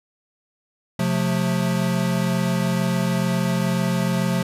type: chord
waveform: square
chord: F major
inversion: second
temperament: equal with one note detuned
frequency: 130.81 / 177.87 / 220 Hz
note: C3 / F3 / A3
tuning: 0 / +32 / 0 cents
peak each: -26 / -22 / -27 dBFS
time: 0.99-4.43 s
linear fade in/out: 5 ms
effects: resampled to 32000 Hz